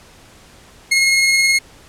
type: tone with tremolo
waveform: sawtooth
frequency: 2158 Hz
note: C#7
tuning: 47 cents flat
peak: -7 dBFS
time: 0.91-1.59 s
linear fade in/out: 10 ms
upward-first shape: sine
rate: 19 Hz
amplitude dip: 25%
effects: pink hiss -45 dBFS RMS until 1.88 s + low-pass 10000 Hz 12 dB/octave

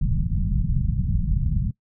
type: low-pass noise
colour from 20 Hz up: pink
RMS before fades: -22 dBFS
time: 0.01-1.71 s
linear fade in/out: 5 ms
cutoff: 190 Hz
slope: 48 dB/octave
effects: noise-tail reverb RT60 0.1 s tail -20 dB re dry

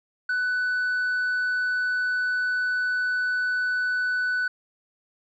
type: tone with tanh clipping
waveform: sine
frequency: 1493 Hz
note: F#6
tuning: 15 cents sharp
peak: -23 dBFS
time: 0.29-4.48 s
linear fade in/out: 5 ms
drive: 2 dB
effects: none

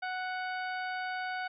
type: harmonic tone with a mistuned harmonic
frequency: 740 Hz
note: F#5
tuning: in tune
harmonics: 1 / 2 / 3 / 4 / 5 / 6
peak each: -36 / -37 / -44 / -50 / -53 / -51 dBFS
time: 0.02-1.48 s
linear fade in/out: 10 ms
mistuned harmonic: 6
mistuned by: +42 cents
effects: none

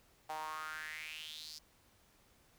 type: tone with high-pass filter sweep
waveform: sawtooth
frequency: 155.5 Hz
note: D#3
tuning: 1 cent flat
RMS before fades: -45 dBFS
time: 0.29-1.59 s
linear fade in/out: 10 ms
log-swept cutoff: 770 to 5100 Hz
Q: 5.4
effects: pink hiss -68 dBFS RMS until 2.58 s

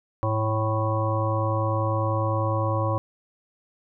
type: harmonic tone with a mistuned harmonic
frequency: 110 Hz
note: A2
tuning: in tune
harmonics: 1 / 3 / 5 / 7 / 9 / 10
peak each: -24 / -32 / -28 / -35 / -31 / -31 dBFS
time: 0.23-2.98 s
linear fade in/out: 0 ms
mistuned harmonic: 1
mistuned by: -51 cents
effects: none

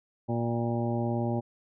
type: harmonic tone with a mistuned harmonic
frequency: 118 Hz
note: A#2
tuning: 22 cents sharp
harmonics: 1 / 2 / 3 / 4 / 5 / 6 / 7 / 8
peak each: -30 / -31 / -34 / -43 / -36 / -47 / -37 / -48 dBFS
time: 0.28-1.41 s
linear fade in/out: 20 ms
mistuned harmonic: 7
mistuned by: -39 cents
effects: none

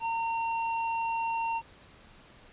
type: tone with hard clipping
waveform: triangle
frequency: 914 Hz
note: A#5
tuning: 34 cents flat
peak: -30 dBFS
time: 0-1.62 s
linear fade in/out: 50 ms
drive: 17 dB
effects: pink hiss -55 dBFS RMS until 2.52 s + resampled to 8000 Hz

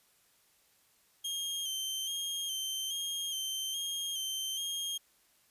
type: tone with vibrato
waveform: sawtooth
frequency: 3174 Hz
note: G7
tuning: 21 cents sharp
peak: -31 dBFS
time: 1.24-4.98 s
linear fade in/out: 10 ms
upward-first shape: square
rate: 1.2 Hz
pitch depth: 33 cents each way
effects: white hiss -68 dBFS RMS until 5.5 s + resampled to 32000 Hz

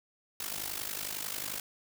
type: noise with amplitude modulation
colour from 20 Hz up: white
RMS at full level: -34 dBFS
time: 0.4-1.6 s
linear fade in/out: 2 ms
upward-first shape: sine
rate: 51.1 Hz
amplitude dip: 80%
effects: none

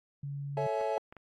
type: tone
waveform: sine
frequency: 141.3 Hz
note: C#3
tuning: 34 cents sharp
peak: -35 dBFS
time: 0.23-0.67 s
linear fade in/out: 5 ms
type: chord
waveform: triangle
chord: A major seventh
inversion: none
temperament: equal with one note detuned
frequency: 440 / 554.4 / 659.3 / 848.6 Hz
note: A4 / C#5 / E5 / G#5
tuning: 0 / 0 / 0 / +37 cents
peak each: -33 dBFS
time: 0.57-0.98 s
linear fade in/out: 2 ms
type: clicks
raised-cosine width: 0.5 ms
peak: -33 dBFS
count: 3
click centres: 0.812 / 1.125 / 1.167 s
effects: AAC 32 kbps

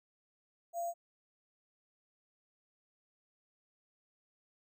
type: tone with sample-and-hold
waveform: sine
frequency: 685 Hz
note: F5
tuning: 34 cents flat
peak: -34 dBFS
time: 0.73-0.94 s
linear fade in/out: 50 ms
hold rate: 7350 Hz
effects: none

